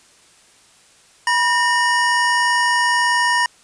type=tone pair together; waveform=square; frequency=969.9 / 1831 Hz; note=B5 / A#6; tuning=-32 / -32 cents; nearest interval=major seventh; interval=1100 cents; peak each=-18 dBFS; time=1.27-3.46 s; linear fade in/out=2 ms; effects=white hiss -51 dBFS RMS until 3.63 s + resampled to 22050 Hz